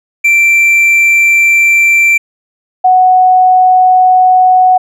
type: tone pair in turn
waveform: triangle / sine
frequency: 2349 / 739.9 Hz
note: D7 / F#5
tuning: 0 / 0 cents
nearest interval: octave + minor sixth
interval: 2000 cents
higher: first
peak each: -3 dBFS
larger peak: neither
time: 0.24-2.18 / 2.84-4.78 s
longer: neither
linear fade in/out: 10 ms
effects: none